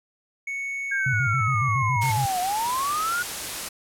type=tone with pitch glide; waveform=triangle; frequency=2217 to 2174 Hz; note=C#7 to C#7; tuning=0 to -34 cents; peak=-26 dBFS; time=0.47-2.12 s; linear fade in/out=5 ms; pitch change=-34 cents; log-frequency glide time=1.38-1.67 s
type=linear two-way sweep; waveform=sine; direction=down then up; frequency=1623 to 710 to 1465 Hz; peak=-23 dBFS; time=0.91-3.23 s; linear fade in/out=10 ms; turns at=2.4 s
type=tone with vibrato; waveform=sine; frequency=118.9 Hz; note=A#2; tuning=35 cents sharp; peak=-23 dBFS; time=1.06-2.26 s; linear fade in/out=5 ms; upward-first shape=square; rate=7.2 Hz; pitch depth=190 cents each way
type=noise; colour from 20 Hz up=white; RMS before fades=-31 dBFS; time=2.01-3.69 s; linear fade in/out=10 ms
effects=low-pass 12000 Hz 12 dB/octave